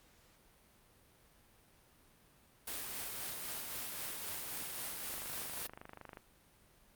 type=noise with tremolo; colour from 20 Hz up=white; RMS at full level=-41 dBFS; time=2.67-5.67 s; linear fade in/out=5 ms; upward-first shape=sine; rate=3.8 Hz; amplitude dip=25%
type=click train; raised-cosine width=0.5 ms; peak=-33 dBFS; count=27; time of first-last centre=5.14-6.172 s; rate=25.2 Hz
effects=pink hiss -66 dBFS RMS until 6.95 s + Opus 48 kbps